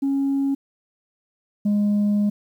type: tone pair in turn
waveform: sine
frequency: 275.3 / 206.2 Hz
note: C#4 / G#3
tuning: -12 / -12 cents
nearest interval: perfect fourth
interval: 500 cents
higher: first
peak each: -17 / -14 dBFS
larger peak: second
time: 0.02-0.55 / 1.65-2.3 s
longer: second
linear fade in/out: 10 ms
effects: tanh soft clip ceiling -16 dBFS + 9-bit